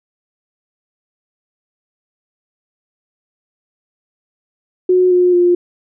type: tone with pitch steps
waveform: sine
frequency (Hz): 365.5 / 359 / 352.6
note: F#4 / F4 / F4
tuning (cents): -21 / +48 / +17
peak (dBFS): -8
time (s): 4.89-5.55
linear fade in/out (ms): 5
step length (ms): 220
effects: none